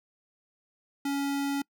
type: tone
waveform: square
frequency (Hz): 280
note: C#4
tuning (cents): +18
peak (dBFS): -28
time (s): 1.05-1.62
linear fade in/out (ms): 5
effects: noise-tail reverb RT60 0.1 s tail -26 dB re dry